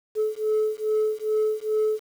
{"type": "beating tone pair", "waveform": "sine", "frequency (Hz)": [430, 432.4], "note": ["A4", "A4"], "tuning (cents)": [-40, -30], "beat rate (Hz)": 2.4, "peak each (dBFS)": -23, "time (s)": [0.15, 2], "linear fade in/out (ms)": 50, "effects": ["tanh soft clip ceiling -17 dBFS", "8-bit"]}